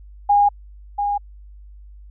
sine tone with echo, 816 Hz, G#5, 31 cents flat, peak -11 dBFS, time 0.29-0.49 s, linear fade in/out 10 ms, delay 690 ms, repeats 1, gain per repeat -7 dB, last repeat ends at 1.18 s, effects added 50 Hz sine -39 dBFS peak until 2.1 s

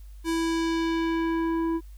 square tone with low-pass filter sweep, 329.6 Hz, E4, in tune, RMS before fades -26 dBFS, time 0.24-1.81 s, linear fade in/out 50 ms, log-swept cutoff 12000 to 810 Hz, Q 0.89, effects added 50 Hz sine -41 dBFS peak until 1.97 s + white hiss -63 dBFS RMS until 1.97 s

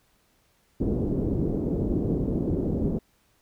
white low-pass noise, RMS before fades -26 dBFS, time 0.8-2.99 s, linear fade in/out 10 ms, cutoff 370 Hz, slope 24 dB/octave, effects pink hiss -66 dBFS RMS until 3.41 s

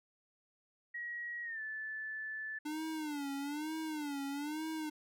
sine tone with pitch glide, 1904 to 1746 Hz, A#6 to A6, +36 to -14 cents, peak -39 dBFS, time 0.94-2.59 s, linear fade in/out 10 ms, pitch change -150 cents, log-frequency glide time 1.43-1.61 s
square tone with vibrato, 297 Hz, D4, 20 cents sharp, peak -38 dBFS, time 2.65-4.9 s, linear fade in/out 10 ms, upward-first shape sine, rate 1.1 Hz, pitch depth 120 cents each way
effects none

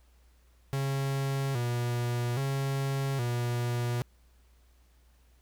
45% pulse tone with vibrato, 128.4 Hz, C3, 32 cents flat, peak -28 dBFS, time 0.73-4.02 s, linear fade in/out 0 ms, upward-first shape square, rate 0.61 Hz, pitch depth 110 cents each way, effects added 60 Hz sine -59 dBFS peak until 5.41 s + pink hiss -69 dBFS RMS until 5.41 s

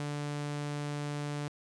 sawtooth tone, 146.2 Hz, D3, 7 cents flat, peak -30 dBFS, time 0-1.48 s, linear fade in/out 0 ms, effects resampled to 22050 Hz + 11-bit

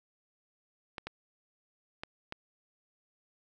clicks, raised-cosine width 0.3 ms, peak -22 dBFS, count 4, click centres 0.982 / 1.07 / 2.035 / 2.324 s, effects none

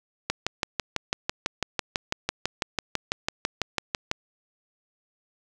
click train, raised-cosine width 0.2 ms, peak -7 dBFS, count 24, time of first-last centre 0.3-4.114 s, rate 6.03 Hz, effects none

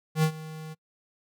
square tone with ADSR envelope, 157.2 Hz, D#3, 18 cents sharp, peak -19 dBFS, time 0.15-0.75 s, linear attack 80 ms, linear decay 81 ms, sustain -19 dB, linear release 26 ms, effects noise-tail reverb RT60 0.1 s tail -26 dB re dry

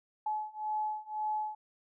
sine beating tone pair, 854 / 855.9 Hz, G#5 / A5, +48 / -48 cents, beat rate 1.9 Hz, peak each -36 / -35 dBFS, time 0.26-1.55 s, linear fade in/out 5 ms, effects none

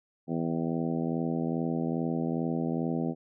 harmonic tone with a mistuned harmonic, 82.41 Hz, E2, in tune, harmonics 2 / 3 / 4 / 5 / 6 / 7 / 8 / 9, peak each -32 / -31 / -35 / -39 / -40 / -44 / -42 / -43 dBFS, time 0.27-3.15 s, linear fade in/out 50 ms, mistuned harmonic 9, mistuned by +53 cents, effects none

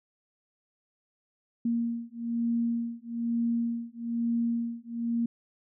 sine beating tone pair, 233.1 / 234.2 Hz, A#3 / A#3, 0 / +8 cents, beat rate 1.1 Hz, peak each -30 dBFS, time 1.65-5.26 s, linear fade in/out 5 ms, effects none

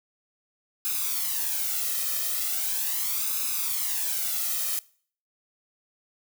blue noise with flanger, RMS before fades -28 dBFS, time 0.85-4.79 s, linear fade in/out 0 ms, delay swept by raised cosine 0.78 to 1.61 ms, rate 0.39 Hz, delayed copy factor +0.75, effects noise-tail reverb RT60 0.5 s tail -22 dB re dry

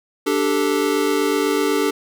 square chord, D suspended fourth, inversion none, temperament equal, 293.7 / 392 / 440 Hz, D4 / G4 / A4, 0 / 0 / 0 cents, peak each -22 dBFS, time 0.26-1.91 s, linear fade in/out 10 ms, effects none

